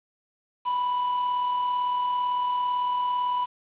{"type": "tone with amplitude modulation", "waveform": "triangle", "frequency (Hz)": 987.8, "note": "B5", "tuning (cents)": 0, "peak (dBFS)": -20, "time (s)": [0.65, 3.46], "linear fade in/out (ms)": 20, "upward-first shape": "sine", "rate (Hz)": 37.9, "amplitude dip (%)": 30, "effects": ["resampled to 8000 Hz", "8-bit"]}